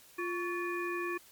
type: harmonic tone with a mistuned harmonic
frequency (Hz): 349.2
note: F4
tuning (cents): 0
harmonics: 1 / 3 / 5 / 7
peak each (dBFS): -35 / -39 / -40 / -41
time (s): 0.18-1.18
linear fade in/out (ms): 10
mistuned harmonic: 3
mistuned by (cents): +120
effects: white hiss -58 dBFS RMS until 1.31 s + MP3 96 kbps